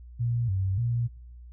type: tone with vibrato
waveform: sine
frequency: 106.5 Hz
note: G#2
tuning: 44 cents sharp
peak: -24 dBFS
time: 0.19-1.08 s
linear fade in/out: 20 ms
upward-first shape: square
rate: 1.7 Hz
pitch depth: 190 cents each way
effects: noise-tail reverb RT60 0.7 s tail -22 dB re dry + added 60 Hz sine -43 dBFS peak until 1.52 s